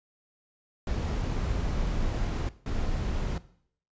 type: noise bursts at uneven times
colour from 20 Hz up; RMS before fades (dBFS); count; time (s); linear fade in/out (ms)
brown; -29; 2; 0.87-2.49 / 2.66-3.38; 2
effects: noise-tail reverb RT60 0.6 s tail -17 dB re dry + resampled to 16000 Hz